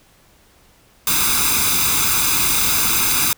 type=noise with comb filter; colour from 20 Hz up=white; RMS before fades=-17 dBFS; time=1.07-3.33 s; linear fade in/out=2 ms; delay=0.81 ms; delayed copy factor=+0.75; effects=pink hiss -53 dBFS RMS until 3.37 s